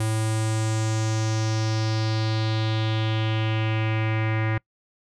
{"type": "tone with low-pass filter sweep", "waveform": "square", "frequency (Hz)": 110, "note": "A2", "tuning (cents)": 0, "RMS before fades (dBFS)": -24, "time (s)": [0, 4.58], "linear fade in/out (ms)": 5, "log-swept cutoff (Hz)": [9800, 2000], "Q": 3.3, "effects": ["noise-tail reverb RT60 0.1 s tail -25 dB re dry"]}